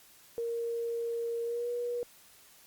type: tone with pitch glide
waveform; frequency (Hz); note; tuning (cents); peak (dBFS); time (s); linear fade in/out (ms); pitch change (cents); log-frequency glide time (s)
sine; 466.2 to 481.8; A#4 to B4; 0 to -43; -31; 0.38-2.03; 0; +57; 1.44-1.69
effects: white hiss -58 dBFS RMS until 2.66 s + Opus 48 kbps